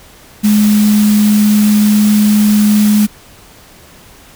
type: tone in noise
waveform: sine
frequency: 210 Hz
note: G#3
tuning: 19 cents sharp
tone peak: -6 dBFS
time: 0.43-3.07 s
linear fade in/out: 20 ms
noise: white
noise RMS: -22 dBFS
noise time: 0.43-3.07 s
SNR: +13 dB
effects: pink hiss -40 dBFS RMS until 4.35 s